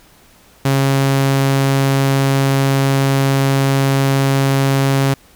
sawtooth tone, 136.5 Hz, C#3, 26 cents flat, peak -8 dBFS, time 0.65-5.14 s, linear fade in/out 5 ms, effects pink hiss -48 dBFS RMS until 5.35 s

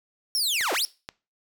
sawtooth linear two-way sweep, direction down then up, 5610 to 296.1 to 5610 Hz, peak -20 dBFS, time 0.35-0.85 s, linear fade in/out 0 ms, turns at 0.73 s
clicks, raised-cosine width 0.2 ms, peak -17 dBFS, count 2, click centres 0.61 / 1.089 s
effects noise-tail reverb RT60 0.3 s tail -21 dB re dry

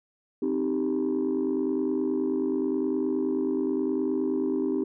sine chord, C minor, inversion none, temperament equal, 261.6 / 311.1 / 392 Hz, C4 / Eb4 / G4, 0 / 0 / 0 cents, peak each -27 dBFS, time 0.42-4.84 s, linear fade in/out 5 ms, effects tanh soft clip ceiling -19 dBFS

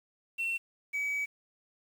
sine tone pair in turn, 2708 / 2277 Hz, E7 / C#7, +46 / +46 cents, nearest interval minor third, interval 300 cents, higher first, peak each -27 dBFS, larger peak neither, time 0.38-0.58 / 0.93-1.26 s, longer second, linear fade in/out 20 ms, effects tanh soft clip ceiling -29 dBFS + 9-bit

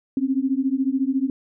sine beating tone pair, 260 / 274 Hz, C4 / C#4, -11 / -20 cents, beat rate 14 Hz, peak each -22 dBFS, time 0.17-1.3 s, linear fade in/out 2 ms, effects none

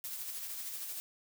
blue noise with tremolo, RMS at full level -40 dBFS, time 0.04-1 s, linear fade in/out 0 ms, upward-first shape sine, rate 13 Hz, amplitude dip 35%, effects none

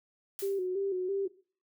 blue noise with exponential decay, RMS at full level -38 dBFS, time 0.39-0.67 s, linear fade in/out 0 ms, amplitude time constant 59 ms
sine tone with vibrato, 380.3 Hz, F#4, 48 cents sharp, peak -29 dBFS, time 0.42-1.28 s, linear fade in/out 10 ms, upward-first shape square, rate 3 Hz, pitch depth 61 cents each way
effects noise-tail reverb RT60 0.4 s tail -18 dB re dry

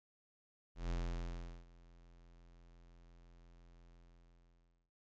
square tone with ADSR envelope, 42.9 Hz, F1, 30 cents flat, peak -36 dBFS, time 0.75-4.91 s, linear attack 150 ms, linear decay 750 ms, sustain -24 dB, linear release 1000 ms, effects resampled to 16000 Hz

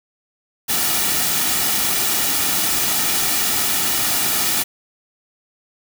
white noise with comb filter, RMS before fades -19 dBFS, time 0.68-4.64 s, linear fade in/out 20 ms, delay 1.9 ms, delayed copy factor -0.5, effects none

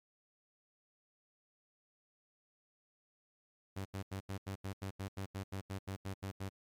sawtooth tone bursts, 97 Hz, G2, 18 cents flat, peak -35 dBFS, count 16, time 3.76-6.492 s, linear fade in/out 10 ms, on 92 ms, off 84 ms, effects MP3 96 kbps

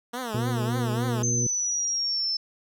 10% pulse tone with vibrato, 233.1 Hz, A#3, in tune, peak -22 dBFS, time 0.13-1.23 s, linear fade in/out 10 ms, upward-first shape triangle, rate 3.5 Hz, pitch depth 210 cents each way
harmonic tone, 120.1 Hz, B2, 48 cents flat, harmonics 1 / 2 / 3 / 4, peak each -26 / -32 / -36 / -38 dBFS, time 0.34-1.47 s, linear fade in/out 5 ms
sine exponential sweep, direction down, 6272 to 5274 Hz, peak -24 dBFS, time 1.23-2.37 s, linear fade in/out 5 ms
effects none

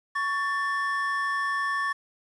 triangle tone pair together, 1117 / 1773.1 Hz, C#6 / A6, +13 / +13 cents, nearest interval minor sixth, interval 800 cents, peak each -26 dBFS, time 0.15-1.93 s, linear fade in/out 10 ms, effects resampled to 24000 Hz + 9-bit

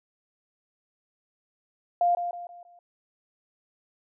sine tone with echo, 700 Hz, F5, 4 cents sharp, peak -19 dBFS, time 2.01-2.15 s, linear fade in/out 2 ms, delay 160 ms, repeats 4, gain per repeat -8 dB, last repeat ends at 2.79 s, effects none

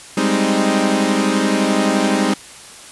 sawtooth chord, Ab major seventh, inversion third, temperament equal, 196 / 207.7 / 261.6 / 311.1 Hz, G3 / Ab3 / C4 / Eb4, 0 / 0 / 0 / 0 cents, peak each -16 dBFS, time 0.17-2.34 s, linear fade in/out 5 ms, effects white hiss -38 dBFS RMS until 2.91 s + resampled to 24000 Hz

